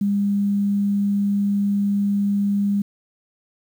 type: tone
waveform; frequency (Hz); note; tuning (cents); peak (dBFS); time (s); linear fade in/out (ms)
sine; 201.6; G3; +49; -17; 0.01-2.82; 5
effects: 8-bit